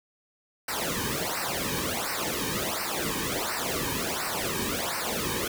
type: noise with flanger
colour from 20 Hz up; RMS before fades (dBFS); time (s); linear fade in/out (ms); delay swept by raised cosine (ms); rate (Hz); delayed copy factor
pink; -30; 0.68-5.48; 5; 0.29 to 1.49; 1.4; -0.95
effects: none